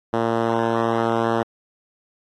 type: tone with band-pass filter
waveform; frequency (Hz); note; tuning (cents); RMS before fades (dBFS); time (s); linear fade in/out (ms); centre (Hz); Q
5% pulse; 114.9; A#2; -25; -21; 0.13-1.43; 5; 360; 0.59
effects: AAC 48 kbps